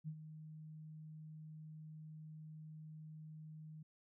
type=tone with ADSR envelope; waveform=sine; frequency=155.56 Hz; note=D#3; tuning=in tune; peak=-40 dBFS; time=0.04-3.83 s; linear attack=38 ms; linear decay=67 ms; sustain=-10 dB; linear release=7 ms; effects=none